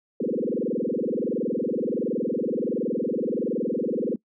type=tone with frequency modulation; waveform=sine; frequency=358.8 Hz; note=F4; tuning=47 cents sharp; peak=-23 dBFS; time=0.2-4.16 s; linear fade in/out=5 ms; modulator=21.4 Hz; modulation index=7.2; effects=noise-tail reverb RT60 0.1 s tail -23 dB re dry